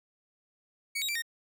sawtooth tone with pitch steps, 2240 / 3806 / 2345 / 1851 Hz, C#7 / A#7 / D7 / A#6, +18 / +35 / -3 / -13 cents, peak -27 dBFS, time 0.95-1.222 s, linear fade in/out 10 ms, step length 68 ms, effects none

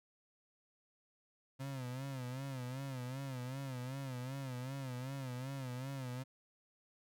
35% pulse tone with vibrato, 130.81 Hz, C3, in tune, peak -39 dBFS, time 1.59-6.24 s, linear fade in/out 20 ms, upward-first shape sine, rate 2.6 Hz, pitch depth 99 cents each way, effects none

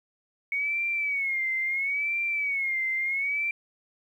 sine tone with vibrato, 2216 Hz, C#7, 1 cent flat, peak -25 dBFS, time 0.52-3.51 s, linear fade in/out 2 ms, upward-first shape sine, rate 0.74 Hz, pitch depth 110 cents each way, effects 10-bit

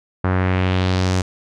sawtooth tone with low-pass filter sweep, 92.5 Hz, F#2, in tune, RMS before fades -18 dBFS, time 0.24-1.22 s, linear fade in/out 5 ms, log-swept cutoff 1400 to 7200 Hz, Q 1.8, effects none

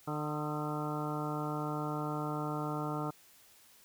harmonic tone with a mistuned harmonic, 150 Hz, D3, 37 cents sharp, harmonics 1 / 2 / 3 / 4 / 5 / 6 / 7 / 8 / 9, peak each -38 / -39 / -43 / -45 / -43 / -45 / -46 / -43 / -46 dBFS, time 0.07-3.11 s, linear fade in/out 10 ms, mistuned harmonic 8, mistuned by +61 cents, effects white hiss -61 dBFS RMS until 3.84 s

